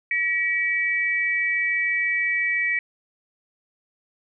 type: tone pair together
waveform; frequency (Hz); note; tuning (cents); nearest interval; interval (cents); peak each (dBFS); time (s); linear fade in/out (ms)
sine; 1927 / 2293; B6 / D7; -43 / -42; minor third; 301; -23; 0.11-2.79; 2
effects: none